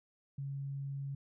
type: tone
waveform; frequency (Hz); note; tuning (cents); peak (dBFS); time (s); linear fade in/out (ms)
sine; 138.59; C#3; 0; -37; 0.38-1.15; 5
effects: none